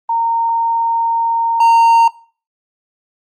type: tone pair in turn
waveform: sine / triangle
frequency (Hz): 921 / 921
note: A#5 / A#5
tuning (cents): -21 / -21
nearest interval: unison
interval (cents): 0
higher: neither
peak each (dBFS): -13 / -5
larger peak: second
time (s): 0.09-1.6 / 1.6-2.08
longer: first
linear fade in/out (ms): 5
effects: noise-tail reverb RT60 0.4 s tail -19 dB re dry + Opus 24 kbps